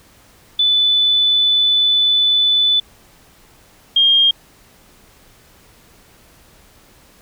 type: tone pair in turn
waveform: sine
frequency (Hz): 3492 / 3220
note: A7 / G7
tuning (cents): -14 / +46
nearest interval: minor second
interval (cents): 140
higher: first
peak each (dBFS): -11 / -9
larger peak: second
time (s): 0.59-2.8 / 3.96-4.31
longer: first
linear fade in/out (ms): 5
effects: pink hiss -49 dBFS RMS until 7.21 s